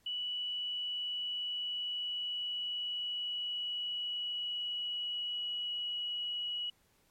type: tone with pitch glide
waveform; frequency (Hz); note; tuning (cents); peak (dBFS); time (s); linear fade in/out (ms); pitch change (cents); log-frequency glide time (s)
sine; 2953 to 2922; F#7 to F#7; -4 to -22; -34; 0.06-6.7; 5; -18; 0.49-6.01
effects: pink hiss -70 dBFS RMS until 7.1 s + MP3 64 kbps